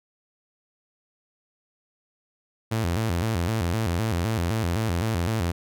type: tone with vibrato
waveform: sawtooth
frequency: 98 Hz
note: G2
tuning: in tune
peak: -19 dBFS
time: 2.71-5.52 s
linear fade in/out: 10 ms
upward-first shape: square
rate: 3.9 Hz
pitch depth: 230 cents each way
effects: none